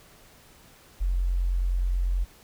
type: tone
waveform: sine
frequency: 44.67 Hz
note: F1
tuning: 40 cents sharp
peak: -22 dBFS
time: 1-2.25 s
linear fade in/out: 20 ms
effects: pink hiss -54 dBFS RMS until 2.43 s